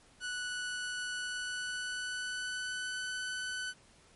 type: tone with pitch glide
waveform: sawtooth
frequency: 1479 to 1503.1 Hz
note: F#6 to F#6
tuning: -1 to +27 cents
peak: -32 dBFS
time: 0.2-3.74 s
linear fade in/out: 50 ms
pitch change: +28 cents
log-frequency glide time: 1.16-3.04 s
effects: pink hiss -62 dBFS RMS until 4.15 s + MP3 48 kbps